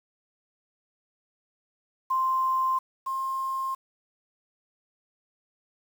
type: tone pair in turn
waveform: sine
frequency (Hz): 1046.5 / 1062.3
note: C6 / C6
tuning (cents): 0 / +26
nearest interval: unison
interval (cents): 26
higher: second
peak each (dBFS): -22 / -27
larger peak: first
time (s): 2.1-2.79 / 3.06-3.75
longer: neither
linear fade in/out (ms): 10
effects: 8-bit